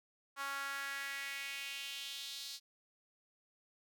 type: tone with high-pass filter sweep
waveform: sawtooth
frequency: 277.2 Hz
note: C#4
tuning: in tune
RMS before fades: -43 dBFS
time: 0.36-2.6 s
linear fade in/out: 50 ms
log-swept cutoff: 1200 to 4400 Hz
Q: 3
effects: none